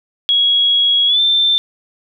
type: tone with pitch glide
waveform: sine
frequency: 3322 to 3560 Hz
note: G#7 to A7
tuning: 0 to +20 cents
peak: -10 dBFS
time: 0.29-1.58 s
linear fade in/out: 0 ms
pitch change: +120 cents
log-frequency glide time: 1.07-1.2 s
effects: none